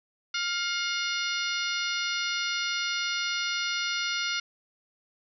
harmonic tone with a mistuned harmonic, 714 Hz, F5, 38 cents sharp, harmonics 2 / 3 / 4 / 5 / 6 / 7 / 8, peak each -32 / -34 / -35 / -36 / -37 / -37 / -38 dBFS, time 0.34-4.4 s, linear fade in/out 5 ms, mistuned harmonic 2, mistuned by -36 cents, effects none

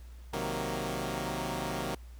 10% pulse chord, C half-diminished seventh, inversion none, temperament equal, 130.81 / 155.56 / 185 / 233.1 Hz, C3 / Eb3 / Gb3 / Bb3, 0 / 0 / 0 / 0 cents, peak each -30 dBFS, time 0.33-1.95 s, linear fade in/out 5 ms, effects added 60 Hz sine -45 dBFS peak until 2.19 s + pink hiss -62 dBFS RMS until 2.19 s

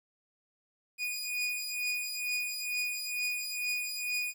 sawtooth beating tone pair, 2463 / 2465.2 Hz, D#7 / D#7, -18 / -17 cents, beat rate 2.2 Hz, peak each -31 / -33 dBFS, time 0.98-4.34 s, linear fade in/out 50 ms, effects 11-bit

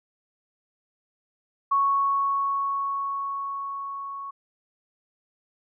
sine tone with level ramp, 1108 Hz, C#6, 1 cent flat, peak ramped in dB -18 to -33 dBFS, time 1.71-4.31 s, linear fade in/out 10 ms, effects none

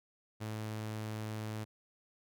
sawtooth tone, 108.4 Hz, A2, 25 cents flat, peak -34 dBFS, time 0.4-1.65 s, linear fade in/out 20 ms, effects none

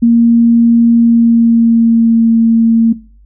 sine tone with pitch glide, 233.1 to 227.9 Hz, A#3 to A#3, 0 to -39 cents, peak -4 dBFS, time 0.02-2.93 s, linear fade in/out 10 ms, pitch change -39 cents, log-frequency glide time 0.96-2.33 s, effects noise-tail reverb RT60 0.4 s tail -19 dB re dry + added 50 Hz sine -39 dBFS peak until 3.25 s

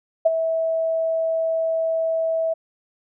sine tone with ADSR envelope, 651 Hz, E5, 22 cents flat, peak -10 dBFS, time 0.25-2.54 s, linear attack 12 ms, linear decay 25 ms, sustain -9 dB, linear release 12 ms, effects none

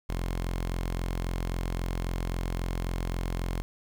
sawtooth tone, 43.73 Hz, F1, 3 cents sharp, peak -25 dBFS, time 0.09-3.62 s, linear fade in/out 0 ms, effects 9-bit

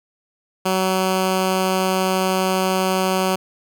10% pulse tone, 187.8 Hz, F#3, 26 cents sharp, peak -9 dBFS, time 0.65-3.36 s, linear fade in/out 10 ms, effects none

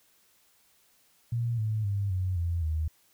sine tone with pitch steps, 117.8 / 108.65 / 100.21 / 92.42 / 85.24 / 78.62 Hz, A#2 / A2 / G2 / F#2 / F2 / D#2, +19 / -21 / +39 / -1 / -41 / +19 cents, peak -26 dBFS, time 1.32-2.88 s, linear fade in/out 5 ms, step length 260 ms, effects white hiss -65 dBFS RMS until 3.13 s

